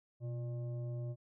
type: tone with frequency modulation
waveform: sine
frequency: 123.6 Hz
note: B2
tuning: 2 cents sharp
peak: -37 dBFS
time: 0.2-1.16 s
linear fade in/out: 50 ms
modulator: 475 Hz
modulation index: 0.39
effects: none